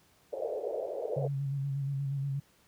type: band-pass noise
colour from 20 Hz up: pink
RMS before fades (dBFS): -35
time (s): 0.32-1.28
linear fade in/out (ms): 20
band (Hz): 440 to 620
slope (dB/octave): 48
type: tone with vibrato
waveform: sine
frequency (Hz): 138.5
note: C#3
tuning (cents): -1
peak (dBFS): -30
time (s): 1.16-2.4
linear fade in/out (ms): 10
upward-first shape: square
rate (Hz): 8.4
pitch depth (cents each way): 30
effects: pink hiss -65 dBFS RMS until 2.67 s + high-pass 60 Hz 12 dB/octave